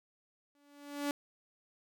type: tone with exponential growth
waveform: sawtooth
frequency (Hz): 287.4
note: D4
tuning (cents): -37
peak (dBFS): -26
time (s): 0.55-1.11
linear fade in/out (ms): 1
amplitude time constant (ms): 120
effects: none